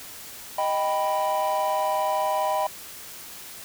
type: chord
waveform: triangle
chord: Eb augmented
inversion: none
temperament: equal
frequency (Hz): 622.3 / 784 / 987.8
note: Eb5 / G5 / B5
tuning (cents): 0 / 0 / 0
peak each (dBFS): -24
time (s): 0.58-2.67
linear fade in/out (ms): 5
effects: tanh soft clip ceiling -13 dBFS + white hiss -41 dBFS RMS until 3.64 s